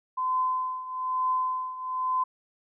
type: tone with tremolo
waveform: sine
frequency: 1024 Hz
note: C6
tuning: 38 cents flat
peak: -22 dBFS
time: 0.17-2.24 s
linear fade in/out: 10 ms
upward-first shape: triangle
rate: 1.1 Hz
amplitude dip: 80%
effects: none